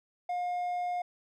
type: tone with hard clipping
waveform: sine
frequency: 713 Hz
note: F5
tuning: 36 cents sharp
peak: -31 dBFS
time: 0.29-1.02 s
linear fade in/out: 5 ms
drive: 3 dB
effects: none